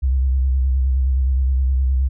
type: tone with vibrato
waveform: sine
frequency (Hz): 65.41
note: C2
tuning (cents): 0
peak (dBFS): -14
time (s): 0.02-2.09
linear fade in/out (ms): 20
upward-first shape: square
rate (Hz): 9.6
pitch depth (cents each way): 45
effects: none